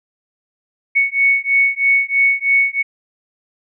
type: beating tone pair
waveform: sine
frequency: 2217 / 2220.1 Hz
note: C#7 / C#7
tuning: 0 / +2 cents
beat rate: 3.1 Hz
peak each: -15 dBFS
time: 0.95-2.83 s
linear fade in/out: 20 ms
effects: none